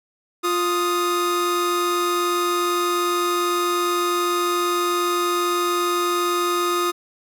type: tone pair together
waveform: 45% pulse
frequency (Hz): 351.1 / 1244.5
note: F4 / D#6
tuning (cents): +9 / 0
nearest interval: octave + minor seventh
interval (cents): 2191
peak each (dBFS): -22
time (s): 0.43-6.92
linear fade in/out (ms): 20
effects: none